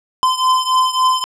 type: beating tone pair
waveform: square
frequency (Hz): 1026 / 1029.6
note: C6 / C6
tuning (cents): -34 / -28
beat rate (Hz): 3.6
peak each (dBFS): -15 / -18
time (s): 0.23-1.24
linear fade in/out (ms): 0
effects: low-pass 8000 Hz 12 dB/octave

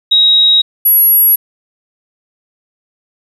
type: tone pair in turn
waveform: sine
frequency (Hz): 3805 / 11402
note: A#7 / F9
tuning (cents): +35 / +35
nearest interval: octave + perfect fifth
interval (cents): 1900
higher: second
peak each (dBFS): -5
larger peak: neither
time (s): 0.11-0.62 / 0.85-1.36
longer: neither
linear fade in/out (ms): 10
effects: 7-bit

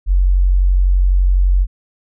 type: tone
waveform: sine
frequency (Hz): 45.95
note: F#1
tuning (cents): -11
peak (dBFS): -9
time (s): 0.06-1.67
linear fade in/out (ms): 50
effects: none

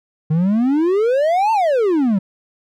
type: exponential two-way sweep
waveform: triangle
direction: up then down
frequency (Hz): 150.5 to 915 to 183.3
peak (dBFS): -11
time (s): 0.3-2.19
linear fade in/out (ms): 10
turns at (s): 1.52
effects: none

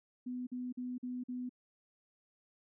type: tone bursts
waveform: sine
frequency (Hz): 249.4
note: B3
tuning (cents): +17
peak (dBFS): -37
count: 5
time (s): 0.26-1.494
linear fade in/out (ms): 10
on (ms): 210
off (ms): 46
effects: none

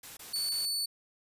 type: noise bursts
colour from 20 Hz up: white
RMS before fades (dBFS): -46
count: 4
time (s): 0.03-0.656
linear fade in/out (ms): 5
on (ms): 140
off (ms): 22
type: tone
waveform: sawtooth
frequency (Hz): 4475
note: C#8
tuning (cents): +16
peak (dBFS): -27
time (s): 0.33-0.86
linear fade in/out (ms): 10
effects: resampled to 32000 Hz

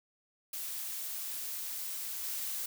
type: noise with level steps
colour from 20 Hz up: blue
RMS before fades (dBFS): -39 / -37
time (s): 0.53-2.66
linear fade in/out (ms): 5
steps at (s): 2.23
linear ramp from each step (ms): 20
effects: none

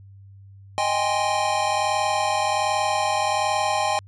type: chord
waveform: square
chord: Ab major seventh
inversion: second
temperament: equal with one note detuned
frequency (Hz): 622.3 / 784 / 825.3 / 1046.5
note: Eb5 / G5 / Ab5 / C6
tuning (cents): 0 / 0 / -11 / 0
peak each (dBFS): -28 / -27 / -25 / -28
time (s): 0.78-3.99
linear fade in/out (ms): 0
effects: added 98 Hz sine -43 dBFS peak until 4.07 s + resampled to 22050 Hz

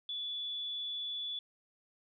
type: tone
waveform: sine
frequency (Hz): 3443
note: A7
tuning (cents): -38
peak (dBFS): -36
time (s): 0.09-1.39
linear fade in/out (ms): 2
effects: none

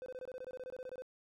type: tone bursts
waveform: triangle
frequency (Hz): 510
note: C5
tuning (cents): -44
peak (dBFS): -40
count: 16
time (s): 0.02-1.021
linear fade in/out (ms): 0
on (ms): 41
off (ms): 23
effects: none

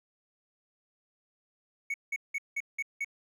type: tone bursts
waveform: triangle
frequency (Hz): 2221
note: C#7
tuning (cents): +3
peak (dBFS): -28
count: 6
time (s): 1.9-3.046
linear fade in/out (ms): 5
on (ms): 41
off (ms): 180
effects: none

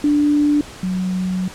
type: tone pair in turn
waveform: sine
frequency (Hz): 293.7 / 185.02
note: D4 / F#3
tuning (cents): 0 / 0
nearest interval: minor sixth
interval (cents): 800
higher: first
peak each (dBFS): -12 / -18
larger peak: first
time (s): 0.04-0.61 / 0.83-1.48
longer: second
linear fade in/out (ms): 2
effects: pink hiss -37 dBFS RMS until 1.54 s + low-pass 9000 Hz 12 dB/octave

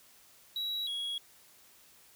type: tone pair in turn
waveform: triangle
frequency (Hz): 3884 / 3323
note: B7 / G#7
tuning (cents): -30 / 0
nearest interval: minor third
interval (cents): 270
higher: first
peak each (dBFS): -31 / -32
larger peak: first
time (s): 0.56-0.87 / 0.87-1.18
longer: neither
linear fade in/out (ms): 2
effects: white hiss -60 dBFS RMS until 2.15 s

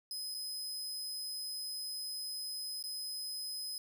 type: tone with dropouts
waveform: sawtooth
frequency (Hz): 5050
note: D#8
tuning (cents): +25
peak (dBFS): -36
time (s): 0.11-3.78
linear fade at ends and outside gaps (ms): 1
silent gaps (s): 0.343-0.347 / 2.826-2.839
effects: none

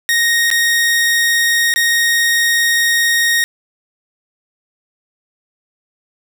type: tone with dropouts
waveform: sawtooth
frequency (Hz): 1864.7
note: A#6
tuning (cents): 0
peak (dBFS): -8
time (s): 0.09-3.44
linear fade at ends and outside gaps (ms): 0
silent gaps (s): 0.503-0.513 / 1.739-1.76
effects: none

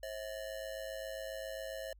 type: ring-modulated tone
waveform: square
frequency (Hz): 592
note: D5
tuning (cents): +14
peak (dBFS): -38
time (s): 0.03-1.93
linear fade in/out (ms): 0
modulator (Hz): 53.7
effects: added 50 Hz sine -57 dBFS peak until 1.99 s

